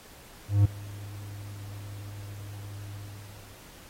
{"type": "tone with ADSR envelope", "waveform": "triangle", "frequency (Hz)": 101.5, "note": "G#2", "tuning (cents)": -39, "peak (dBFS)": -13, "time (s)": [0.48, 3.61], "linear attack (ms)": 170, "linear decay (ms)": 9, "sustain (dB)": -23, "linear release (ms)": 690, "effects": ["pink hiss -51 dBFS RMS until 3.89 s", "AAC 48 kbps"]}